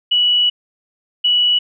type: tone pair in turn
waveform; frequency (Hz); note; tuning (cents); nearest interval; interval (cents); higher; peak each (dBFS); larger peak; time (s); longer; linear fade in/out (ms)
sine; 2941 / 2941; F#7 / F#7; -11 / -11; unison; 0; neither; -11; neither; 0.11-0.5 / 1.24-1.59; first; 10
effects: none